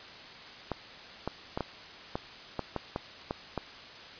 clicks, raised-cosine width 1 ms, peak -17 dBFS, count 10, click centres 0.717 / 1.276 / 1.575 / 1.607 / 2.155 / 2.593 / 2.763 / 2.961 / 3.309 / 3.577 s, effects white hiss -47 dBFS RMS until 4.19 s + resampled to 11025 Hz

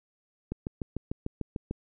click train, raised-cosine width 3 ms, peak -19 dBFS, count 9, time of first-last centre 0.52-1.71 s, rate 6.72 Hz, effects none

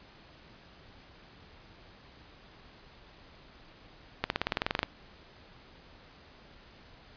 accelerating click train, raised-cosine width 0.3 ms, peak -11 dBFS, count 13, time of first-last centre 4.24-4.831 s, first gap 61 ms, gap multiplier 0.96, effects pink hiss -55 dBFS RMS until 7.16 s + resampled to 11025 Hz

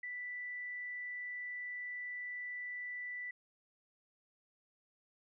sine tone, 1975.5 Hz, B6, in tune, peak -40 dBFS, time 0.03-3.31 s, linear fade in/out 5 ms, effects none

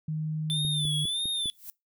sine tone with pitch glide, 155.56 to 149.91 Hz, D#3 to D3, 0 to +36 cents, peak -28 dBFS, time 0.08-1.05 s, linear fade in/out 5 ms, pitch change -64 cents, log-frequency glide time 0.54-0.6 s
square tone with vibrato, 3520 Hz, A7, in tune, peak -28 dBFS, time 0.5-1.5 s, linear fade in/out 0 ms, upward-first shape sine, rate 1.6 Hz, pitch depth 89 cents each way
click train, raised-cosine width 3 ms, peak -28 dBFS, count 5, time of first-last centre 0.65-1.458 s, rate 4.95 Hz
violet noise with exponential growth, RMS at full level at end -38 dBFS, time 1.46-1.7 s, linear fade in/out 0 ms, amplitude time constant 51 ms
effects noise-tail reverb RT60 0.2 s tail -23 dB re dry

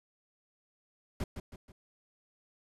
brown noise with echo, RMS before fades -34 dBFS, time 1.2-1.24 s, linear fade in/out 2 ms, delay 160 ms, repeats 3, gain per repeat -7 dB, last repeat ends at 1.72 s, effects resampled to 32000 Hz

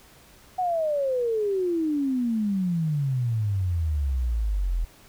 sine exponential sweep, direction down, 750 to 40.45 Hz, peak -22 dBFS, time 0.58-4.85 s, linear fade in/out 10 ms, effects pink hiss -53 dBFS RMS until 5.08 s

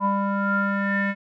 square tone with low-pass filter sweep, 198.8 Hz, G3, 25 cents sharp, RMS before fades -23 dBFS, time 0-1.15 s, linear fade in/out 50 ms, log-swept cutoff 1000 to 2000 Hz, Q 9.7, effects none

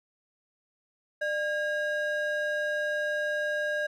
triangle ring-modulated tone, 1113 Hz, C#6, 7 cents sharp, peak -22 dBFS, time 1.21-3.87 s, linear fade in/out 10 ms, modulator 513 Hz, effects none

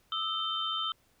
sine tone cluster, 1216 / 1311 / 3093 / 3609 Hz, D#6 / E6 / G7 / A7, -40 / -10 / -24 / +43 cents, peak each -39 / -35 / -33 / -38 dBFS, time 0.12-0.92 s, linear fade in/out 2 ms, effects pink hiss -68 dBFS RMS until 1.2 s

